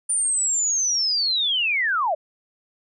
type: linear sweep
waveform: sine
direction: down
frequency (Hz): 9280 to 571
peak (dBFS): -19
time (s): 0.09-2.15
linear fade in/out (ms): 10
effects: none